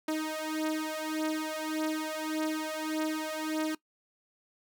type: beating tone pair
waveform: sawtooth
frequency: 311.1 / 312.8 Hz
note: D#4 / D#4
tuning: 0 / +9 cents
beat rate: 1.7 Hz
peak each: -30 dBFS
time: 0.08-3.75 s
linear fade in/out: 5 ms
effects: noise-tail reverb RT60 0.1 s tail -20 dB re dry